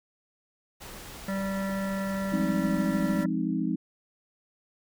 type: noise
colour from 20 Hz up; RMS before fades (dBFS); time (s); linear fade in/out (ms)
pink; -43; 0.8-3.25; 20
type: harmonic tone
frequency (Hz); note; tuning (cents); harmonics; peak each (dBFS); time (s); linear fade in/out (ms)
194.6; G3; -12; 1 / 3 / 5 / 7 / 9 / 10; -29 / -35 / -42 / -41 / -43 / -45; 1.28-3.26; 5
type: chord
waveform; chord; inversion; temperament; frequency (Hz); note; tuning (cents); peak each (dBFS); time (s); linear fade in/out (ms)
sine; F minor seventh; none; equal; 174.61 / 207.7 / 261.6 / 311.1; F3 / Ab3 / C4 / Eb4; 0 / 0 / 0 / 0; -31; 2.32-3.76; 10
effects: none